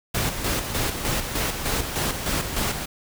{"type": "noise with tremolo", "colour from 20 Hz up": "pink", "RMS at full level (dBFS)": -24, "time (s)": [0.14, 2.86], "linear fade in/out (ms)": 10, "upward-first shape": "square", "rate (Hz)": 3.3, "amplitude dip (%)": 50, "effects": []}